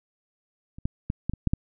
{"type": "clicks", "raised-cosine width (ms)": 5, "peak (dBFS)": [-29, -13, -14, -14, -19, -9, -10], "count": 7, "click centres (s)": [0.785, 0.855, 1.101, 1.296, 1.336, 1.473, 1.535], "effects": []}